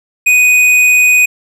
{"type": "tone with hard clipping", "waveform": "sine", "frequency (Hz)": 2489, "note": "D#7", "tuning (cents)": 0, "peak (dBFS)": -7, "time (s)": [0.26, 1.26], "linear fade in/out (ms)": 10, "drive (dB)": 9, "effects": []}